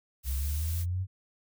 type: noise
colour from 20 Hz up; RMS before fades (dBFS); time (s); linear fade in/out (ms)
blue; -41; 0.23-0.86; 50
type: linear sweep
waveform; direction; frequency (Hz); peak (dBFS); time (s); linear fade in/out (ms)
sine; up; 63 to 96; -28; 0.24-1.07; 50
effects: none